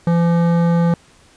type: tone with hard clipping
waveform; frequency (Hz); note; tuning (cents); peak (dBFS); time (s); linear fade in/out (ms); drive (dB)
sine; 170; F3; -46; -14; 0.07-0.94; 2; 14
effects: pink hiss -50 dBFS RMS until 1.36 s + resampled to 22050 Hz